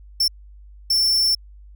45% pulse tone bursts at uneven times, 5390 Hz, E8, 38 cents sharp, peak -16 dBFS, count 2, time 0.2-0.28 / 0.9-1.35 s, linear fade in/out 5 ms, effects added 50 Hz sine -41 dBFS peak until 1.75 s

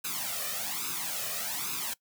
white noise with flanger, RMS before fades -34 dBFS, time 0.04-1.94 s, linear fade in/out 10 ms, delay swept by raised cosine 0.78 to 1.66 ms, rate 1.2 Hz, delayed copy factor +0.8, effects noise-tail reverb RT60 0.1 s tail -21 dB re dry + high-pass 150 Hz 12 dB/octave

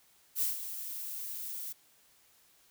violet noise with ADSR envelope, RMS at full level -29 dBFS, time 0.35-1.73 s, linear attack 62 ms, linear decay 150 ms, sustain -11 dB, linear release 12 ms, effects white hiss -65 dBFS RMS until 2.7 s

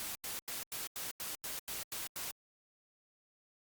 white noise bursts, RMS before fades -41 dBFS, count 10, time 0-2.31 s, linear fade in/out 0 ms, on 150 ms, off 90 ms, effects Opus 48 kbps

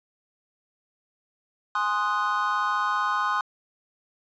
triangle chord, Ab dominant seventh, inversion none, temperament equal, 830.6 / 1046.5 / 1244.5 / 1480 Hz, Ab5 / C6 / Eb6 / Gb6, 0 / 0 / 0 / 0 cents, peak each -30 / -25 / -25 / -28 dBFS, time 1.75-3.41 s, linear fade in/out 2 ms, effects resampled to 16000 Hz

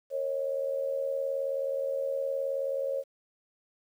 sine tone with amplitude modulation, 545 Hz, C#5, 29 cents flat, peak -25 dBFS, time 0.1-3.04 s, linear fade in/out 50 ms, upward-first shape sine, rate 79.1 Hz, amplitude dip 70%, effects 10-bit

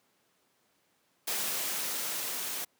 white noise with level ramp, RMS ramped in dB -32 to -36 dBFS, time 1.27-2.65 s, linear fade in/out 10 ms, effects pink hiss -71 dBFS RMS until 2.79 s + high-pass 200 Hz 12 dB/octave

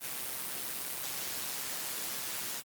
white noise with amplitude modulation, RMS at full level -35 dBFS, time 0-2.63 s, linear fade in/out 50 ms, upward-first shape sine, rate 131 Hz, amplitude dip 55%, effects high-pass 100 Hz 12 dB/octave + Opus 32 kbps

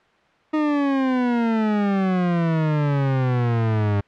40% pulse exponential sweep, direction down, 311.1 to 100.1 Hz, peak -17 dBFS, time 0.53-4.01 s, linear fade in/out 10 ms, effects white hiss -57 dBFS RMS until 4.07 s + low-pass 2000 Hz 12 dB/octave

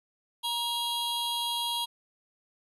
square tone cluster, 944 / 3291 / 3825 / 4047 Hz, A#5 / G#7 / A#7 / B7, +22 / -16 / +44 / +42 cents, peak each -34 / -32 / -40 / -40 dBFS, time 0.43-1.86 s, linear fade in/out 20 ms, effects resampled to 32000 Hz + 11-bit

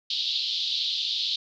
white band-pass noise, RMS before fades -28 dBFS, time 0.1-1.36 s, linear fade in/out 5 ms, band 3300 to 4300 Hz, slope 48 dB/octave, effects none

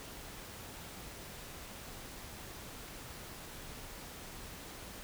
silence, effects pink hiss -48 dBFS RMS until 5.03 s

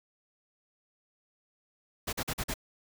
pink noise bursts, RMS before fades -33 dBFS, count 5, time 2.07-2.541 s, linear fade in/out 10 ms, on 59 ms, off 44 ms, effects none

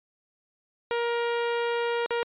sawtooth tone with dropouts, 471.5 Hz, A#4, 20 cents sharp, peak -21 dBFS, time 0.91-2.23 s, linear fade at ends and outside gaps 0 ms, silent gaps 2.061-2.107 s, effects resampled to 8000 Hz

